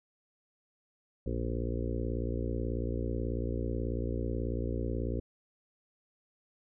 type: harmonic tone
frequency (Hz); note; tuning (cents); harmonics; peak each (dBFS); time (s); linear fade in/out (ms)
58.27; A#1; 0; 1 / 2 / 4 / 5 / 6 / 7 / 8 / 9; -34 / -37 / -40 / -41 / -42 / -42 / -43 / -44; 1.26-5.2; 5
effects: none